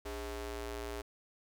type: ring-modulated tone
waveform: sawtooth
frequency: 233.1 Hz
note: A#3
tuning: in tune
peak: -32 dBFS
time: 0.05-1.02 s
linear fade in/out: 10 ms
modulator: 175 Hz
effects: none